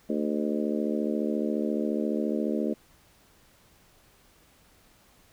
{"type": "harmonic tone with a mistuned harmonic", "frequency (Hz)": 74.4, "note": "D2", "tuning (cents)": 23, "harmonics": [3, 4, 5, 6, 7, 8], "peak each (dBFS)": [-29, -31, -33, -35, -36, -37], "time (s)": [0.09, 2.74], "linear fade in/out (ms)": 10, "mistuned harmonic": 8, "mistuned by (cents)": 39, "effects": ["pink hiss -60 dBFS RMS until 5.32 s"]}